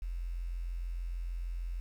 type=tone with quantisation; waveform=sine; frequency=43.25 Hz; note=F1; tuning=16 cents flat; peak=-34 dBFS; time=0.02-1.8 s; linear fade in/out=0 ms; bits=10; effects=none